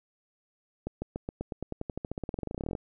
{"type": "accelerating click train", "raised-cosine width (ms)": 2, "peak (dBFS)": -20, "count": 30, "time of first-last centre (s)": [0.87, 2.752], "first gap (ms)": 150, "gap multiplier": 0.93, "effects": []}